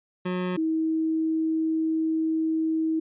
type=tone pair in turn; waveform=25% pulse / sine; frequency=181.6 / 319.8 Hz; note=F#3 / D#4; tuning=-32 / +48 cents; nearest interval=minor seventh; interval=980 cents; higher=second; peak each=-22 dBFS; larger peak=neither; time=0.25-0.57 / 0.57-3 s; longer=second; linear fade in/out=10 ms; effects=resampled to 8000 Hz